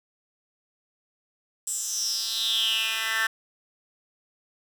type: tone with high-pass filter sweep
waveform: 10% pulse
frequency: 222.9 Hz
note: A3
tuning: 23 cents sharp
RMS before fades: -27 dBFS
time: 1.67-3.27 s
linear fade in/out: 5 ms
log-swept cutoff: 8000 to 1700 Hz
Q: 6.6
effects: none